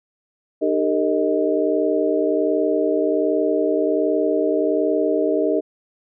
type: tone cluster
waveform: sine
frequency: 304 / 394.8 / 456.1 / 626 Hz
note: D#4 / G4 / A#4 / D#5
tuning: -40 / +12 / -38 / +10 cents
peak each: -22 dBFS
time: 0.61-5.61 s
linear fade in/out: 20 ms
effects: none